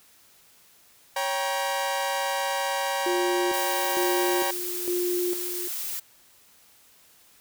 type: chord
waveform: sawtooth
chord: G diminished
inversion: second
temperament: equal with one note detuned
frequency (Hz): 554.4 / 784 / 949.2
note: Db5 / G5 / Bb5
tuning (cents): 0 / 0 / +31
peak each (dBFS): -26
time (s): 1.16-4.51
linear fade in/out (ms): 5
type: tone with tremolo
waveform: sine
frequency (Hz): 355.4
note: F4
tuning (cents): +30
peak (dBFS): -24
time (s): 3.06-5.68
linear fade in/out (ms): 5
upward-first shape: square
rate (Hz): 1.1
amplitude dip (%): 70
type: noise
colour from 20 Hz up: blue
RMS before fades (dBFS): -32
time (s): 3.53-6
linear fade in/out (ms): 10
effects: white hiss -57 dBFS RMS until 7.4 s